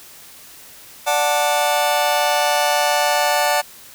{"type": "chord", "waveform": "sawtooth", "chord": "D major", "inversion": "none", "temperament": "just", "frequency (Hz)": [587.3, 734.2, 881], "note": ["D5", "F#5", "A5"], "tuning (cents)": [0, -14, 2], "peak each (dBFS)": -16, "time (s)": [1.06, 3.62], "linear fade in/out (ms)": 20, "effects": ["white hiss -42 dBFS RMS until 3.94 s"]}